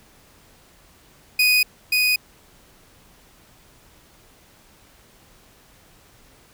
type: tone with echo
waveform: 30% pulse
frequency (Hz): 2489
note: D#7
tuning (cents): 0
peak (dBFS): -12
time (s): 1.39-1.63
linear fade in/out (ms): 5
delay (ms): 530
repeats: 1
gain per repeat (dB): -2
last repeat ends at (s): 2.16
effects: pink hiss -53 dBFS RMS until 6.53 s